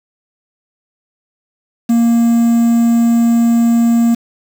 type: tone with quantisation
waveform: triangle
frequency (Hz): 233.1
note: A#3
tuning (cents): 0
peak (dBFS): -6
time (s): 1.89-4.15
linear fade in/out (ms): 10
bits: 5
effects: none